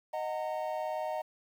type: chord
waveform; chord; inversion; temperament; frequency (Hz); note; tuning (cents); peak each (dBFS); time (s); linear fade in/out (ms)
triangle; D# minor; none; equal with one note detuned; 622.3 / 740 / 915.8; D#5 / F#5 / A#5; 0 / 0 / -31; -33 / -36 / -37; 0.13-1.22; 10
effects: 10-bit